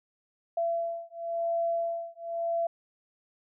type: beating tone pair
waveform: sine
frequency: 674 / 674.95 Hz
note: E5 / E5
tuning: +38 / +41 cents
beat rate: 0.95 Hz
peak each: -31 dBFS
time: 0.57-2.67 s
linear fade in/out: 5 ms
effects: none